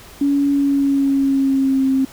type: tone with pitch glide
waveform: sine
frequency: 282.1 to 266.3 Hz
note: C#4 to C4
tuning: +30 to +31 cents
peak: -13 dBFS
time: 0.21-2.05 s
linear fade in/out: 5 ms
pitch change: -99 cents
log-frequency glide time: 0.51-1.86 s
effects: pink hiss -41 dBFS RMS until 2.12 s